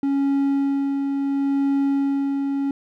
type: tone with tremolo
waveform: triangle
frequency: 277.3 Hz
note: C#4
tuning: 1 cent sharp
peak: -15 dBFS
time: 0.03-2.71 s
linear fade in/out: 2 ms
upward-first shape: sine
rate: 0.72 Hz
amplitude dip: 35%
effects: none